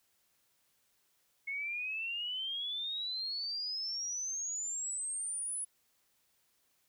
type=exponential sweep; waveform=sine; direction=up; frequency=2176 to 10340 Hz; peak=-35 dBFS; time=1.47-5.65 s; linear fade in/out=10 ms; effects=white hiss -74 dBFS RMS until 6.88 s